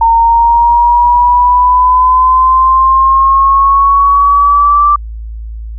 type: exponential sweep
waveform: sine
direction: up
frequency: 913 to 1174.7 Hz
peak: -4 dBFS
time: 0.01-4.96 s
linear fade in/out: 5 ms
effects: added 55 Hz sine -20 dBFS peak until 5.78 s